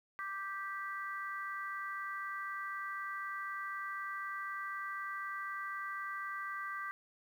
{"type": "harmonic tone", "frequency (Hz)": 392, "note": "G4", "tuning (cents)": 0, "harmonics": [3, 4, 5], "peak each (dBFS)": [-41, -43, -45], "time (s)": [0.19, 6.91], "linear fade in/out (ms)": 0, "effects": ["11-bit"]}